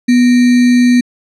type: tone with sample-and-hold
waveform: sine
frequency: 245.8 Hz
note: B3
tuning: 8 cents flat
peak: -5 dBFS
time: 0.08-1.01 s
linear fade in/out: 10 ms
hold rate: 2100 Hz
effects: low-pass 7000 Hz 12 dB/octave